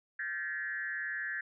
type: tone with frequency modulation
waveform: sine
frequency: 1720 Hz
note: A6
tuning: 40 cents flat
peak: -34 dBFS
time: 0.19-1.41 s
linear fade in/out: 5 ms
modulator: 158 Hz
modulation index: 1.1
effects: none

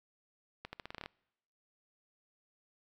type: accelerating click train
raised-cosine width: 0.3 ms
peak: -26 dBFS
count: 10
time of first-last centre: 0.65-1.06 s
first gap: 80 ms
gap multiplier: 0.85
effects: noise-tail reverb RT60 0.9 s tail -26 dB re dry

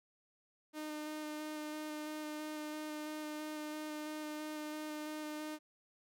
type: tone with vibrato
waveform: sawtooth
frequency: 304.8 Hz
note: D#4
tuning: 36 cents flat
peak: -37 dBFS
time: 0.73-5.59 s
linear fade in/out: 50 ms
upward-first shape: square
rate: 3 Hz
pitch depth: 10 cents each way
effects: none

